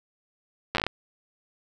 slowing click train, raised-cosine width 0.3 ms, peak -9 dBFS, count 8, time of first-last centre 0.75-0.866 s, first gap 9 ms, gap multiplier 1.2, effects none

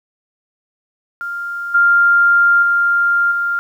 sine tone with level steps, 1396.9 Hz, F6, in tune, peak -21 / -8 / -11 / -15 dBFS, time 1.21-3.59 s, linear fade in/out 0 ms, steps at 1.74 / 2.62 / 3.31 s, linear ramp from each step 10 ms, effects 8-bit

